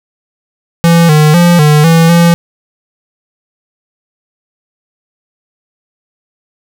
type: tone with pitch steps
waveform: square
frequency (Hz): 168.6 / 152.3 / 173.5 / 150.2 / 165 / 170.4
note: E3 / D#3 / F3 / D3 / E3 / F3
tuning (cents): +39 / -37 / -11 / +39 / +2 / -42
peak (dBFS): -4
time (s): 0.84-2.34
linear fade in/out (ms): 0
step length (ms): 250
effects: none